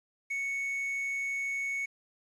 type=tone; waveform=triangle; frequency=2217 Hz; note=C#7; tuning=in tune; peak=-29 dBFS; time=0.3-1.86 s; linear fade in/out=10 ms; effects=resampled to 24000 Hz + 10-bit